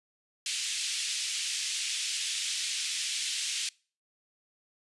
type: band-pass noise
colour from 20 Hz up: pink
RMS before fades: -33 dBFS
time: 0.46-3.69 s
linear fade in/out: 2 ms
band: 2600 to 9100 Hz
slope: 24 dB/octave
effects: noise-tail reverb RT60 0.4 s tail -25 dB re dry + resampled to 24000 Hz